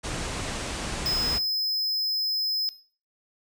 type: low-pass noise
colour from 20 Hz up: pink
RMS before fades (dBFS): -32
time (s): 0.03-1.39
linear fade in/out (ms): 20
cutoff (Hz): 9400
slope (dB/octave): 48
type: tone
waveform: square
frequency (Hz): 5100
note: D#8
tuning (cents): +42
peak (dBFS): -24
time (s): 1.06-2.69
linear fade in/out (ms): 0
effects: noise-tail reverb RT60 0.4 s tail -17 dB re dry